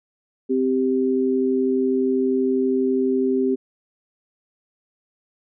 sine tone pair together, 259.8 / 392 Hz, C4 / G4, -12 / 0 cents, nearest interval perfect fifth, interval 712 cents, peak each -20 dBFS, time 0.49-3.56 s, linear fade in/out 20 ms, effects none

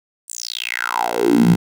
10% pulse tone with high-pass filter sweep, 59 Hz, A#1, 22 cents sharp, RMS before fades -18 dBFS, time 0.28-1.56 s, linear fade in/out 10 ms, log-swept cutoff 8800 to 140 Hz, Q 6.8, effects none

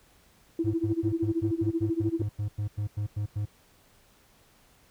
sine tone with tremolo, 330.6 Hz, E4, 5 cents sharp, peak -22 dBFS, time 0.59-2.22 s, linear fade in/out 2 ms, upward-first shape sine, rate 13 Hz, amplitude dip 90%
triangle tone bursts, 103.83 Hz, G#2, in tune, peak -25 dBFS, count 15, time 0.64-3.456 s, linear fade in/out 10 ms, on 100 ms, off 94 ms
effects tanh soft clip ceiling -13 dBFS + pink hiss -61 dBFS RMS until 4.9 s

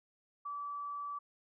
sine tone, 1154 Hz, D6, 31 cents flat, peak -38 dBFS, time 0.45-1.19 s, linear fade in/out 10 ms, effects none

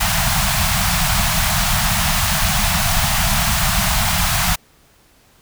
pink band-stop noise, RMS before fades -17 dBFS, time 0-4.56 s, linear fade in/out 10 ms, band 210 to 640 Hz, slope 96 dB/octave, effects pink hiss -53 dBFS RMS until 5.41 s

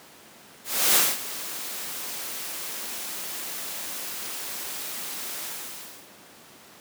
white noise with ADSR envelope, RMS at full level -18 dBFS, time 0.64-6.11 s, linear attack 310 ms, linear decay 220 ms, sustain -16 dB, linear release 660 ms, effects pink hiss -49 dBFS RMS until 6.8 s + high-pass 200 Hz 12 dB/octave

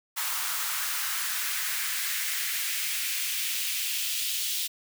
white noise with high-pass filter sweep, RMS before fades -30 dBFS, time 0.16-4.68 s, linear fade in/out 20 ms, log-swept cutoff 1100 to 3300 Hz, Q 1.9, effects none

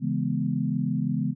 sine chord, C# minor seventh, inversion none, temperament equal, 138.59 / 164.81 / 207.7 / 246.9 Hz, C#3 / E3 / G#3 / B3, 0 / 0 / 0 / 0 cents, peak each -29 dBFS, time 0-1.35 s, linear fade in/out 50 ms, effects none

